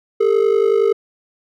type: ring-modulated tone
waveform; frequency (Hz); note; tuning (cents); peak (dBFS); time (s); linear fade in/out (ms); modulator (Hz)
triangle; 426.4; G#4; +46; -7; 0.2-0.93; 10; 25.4
effects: none